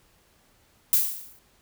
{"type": "noise with exponential decay", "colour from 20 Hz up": "violet", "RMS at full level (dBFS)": -17, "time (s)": [0.93, 1.39], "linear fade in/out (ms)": 0, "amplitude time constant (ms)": 100, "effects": ["pink hiss -62 dBFS RMS until 1.61 s"]}